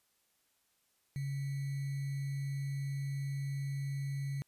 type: tone with sample-and-hold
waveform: sine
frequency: 138.59 Hz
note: C#3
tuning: in tune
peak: -34 dBFS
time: 1.16-4.42 s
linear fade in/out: 0 ms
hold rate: 2100 Hz
effects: white hiss -75 dBFS RMS until 4.47 s + resampled to 32000 Hz

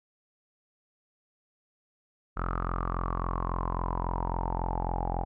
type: tone with low-pass filter sweep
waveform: sawtooth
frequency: 43.65 Hz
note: F1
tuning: in tune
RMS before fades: -31 dBFS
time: 2.36-5.25 s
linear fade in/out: 20 ms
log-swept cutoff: 1300 to 800 Hz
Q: 9.8
effects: none

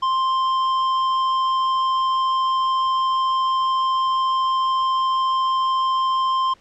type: tone with tanh clipping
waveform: sine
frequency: 1049 Hz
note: C6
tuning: 4 cents sharp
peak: -19 dBFS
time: 0.02-6.54 s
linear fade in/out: 10 ms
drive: 10 dB
effects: pink hiss -54 dBFS RMS until 6.6 s + low-pass 5000 Hz 12 dB/octave

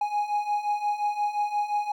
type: beating tone pair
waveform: triangle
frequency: 826 / 831.7 Hz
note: G#5 / G#5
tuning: -10 / +2 cents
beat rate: 5.7 Hz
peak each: -28 / -24 dBFS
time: 0.01-1.92 s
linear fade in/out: 5 ms
effects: none

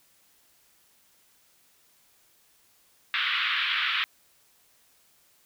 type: band-pass noise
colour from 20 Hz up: white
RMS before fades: -27 dBFS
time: 3.14-4.04 s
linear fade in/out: 0 ms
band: 1200 to 3600 Hz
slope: 48 dB/octave
effects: white hiss -63 dBFS RMS until 5.45 s

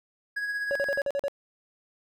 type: tone with tremolo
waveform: triangle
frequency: 1661.2 Hz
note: G#6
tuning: in tune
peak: -25 dBFS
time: 0.36-1.02 s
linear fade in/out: 10 ms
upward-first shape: sine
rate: 16 Hz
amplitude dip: 40%
type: tone bursts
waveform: triangle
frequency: 562 Hz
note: C#5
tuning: 24 cents sharp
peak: -23 dBFS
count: 7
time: 0.71-1.282 s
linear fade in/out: 0 ms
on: 44 ms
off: 44 ms
effects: none

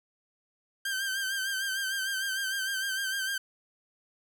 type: tone with vibrato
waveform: sawtooth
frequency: 1568 Hz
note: G6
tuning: in tune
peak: -26 dBFS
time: 0.85-3.38 s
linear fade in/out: 5 ms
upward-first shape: sine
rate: 6.6 Hz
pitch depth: 48 cents each way
effects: none

